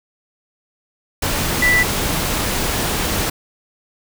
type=tone in noise; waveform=sine; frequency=1975.5 Hz; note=B6; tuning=in tune; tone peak=-12 dBFS; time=1.62-1.83 s; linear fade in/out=5 ms; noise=pink; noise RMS=-20 dBFS; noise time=1.22-3.3 s; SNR=+5 dB; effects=none